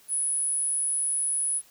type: tone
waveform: sine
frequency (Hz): 10150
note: D#9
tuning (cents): +33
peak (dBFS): -24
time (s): 0.08-1.62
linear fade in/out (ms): 50
effects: white hiss -57 dBFS RMS until 1.7 s